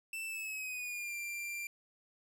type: tone with pitch glide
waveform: 45% pulse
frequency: 2661 to 2371 Hz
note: E7 to D7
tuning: +16 to +16 cents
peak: -38 dBFS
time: 0.13-1.67 s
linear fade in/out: 2 ms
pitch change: -200 cents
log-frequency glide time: 0.25-1.15 s
effects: none